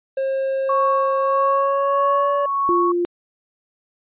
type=tone with pitch glide; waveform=triangle; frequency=536 to 571.2 Hz; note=C5 to D5; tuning=+42 to -48 cents; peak=-17 dBFS; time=0.17-2.46 s; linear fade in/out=5 ms; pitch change=+110 cents; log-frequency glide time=1.18-2.3 s
type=tone with tremolo; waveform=sine; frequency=1108.7 Hz; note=C#6; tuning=in tune; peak=-16 dBFS; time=0.69-2.92 s; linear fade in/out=5 ms; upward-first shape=sine; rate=1.6 Hz; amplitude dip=40%
type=tone; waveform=sine; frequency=349.2 Hz; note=F4; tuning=in tune; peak=-17 dBFS; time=2.69-3.05 s; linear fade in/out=0 ms
effects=resampled to 8000 Hz